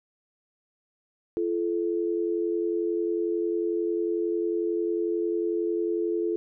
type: tone pair together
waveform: sine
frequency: 341.9 / 433 Hz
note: F4 / A4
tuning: -37 / -28 cents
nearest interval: major third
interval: 409 cents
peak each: -26 / -28 dBFS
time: 1.37-6.36 s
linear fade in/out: 0 ms
effects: none